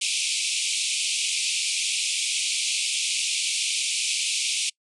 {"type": "band-pass noise", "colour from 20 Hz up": "pink", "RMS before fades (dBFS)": -26, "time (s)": [0.01, 4.7], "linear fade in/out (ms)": 10, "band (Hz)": [2300, 9900], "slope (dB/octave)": 96, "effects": ["noise-tail reverb RT60 0.1 s tail -26 dB re dry"]}